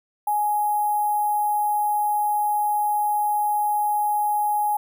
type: tone with sample-and-hold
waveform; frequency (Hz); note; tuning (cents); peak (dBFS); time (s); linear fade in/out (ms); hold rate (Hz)
sine; 835; G#5; +9; -19; 0.27-4.77; 5; 11025
effects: none